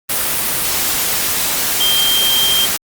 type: tone in noise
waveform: sine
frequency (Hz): 3174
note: G7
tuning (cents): +21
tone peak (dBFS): -13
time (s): 1.8-2.66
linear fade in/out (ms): 10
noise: white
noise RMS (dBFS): -17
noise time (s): 0.09-2.77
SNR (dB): +1
effects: Opus 32 kbps